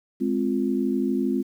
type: chord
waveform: sine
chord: F minor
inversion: first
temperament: just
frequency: 209.5 / 261.9 / 349.2 Hz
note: Ab3 / C4 / F4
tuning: +15 / +2 / 0 cents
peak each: -26 / -24 / -27 dBFS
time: 0.2-1.43 s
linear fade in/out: 20 ms
effects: 9-bit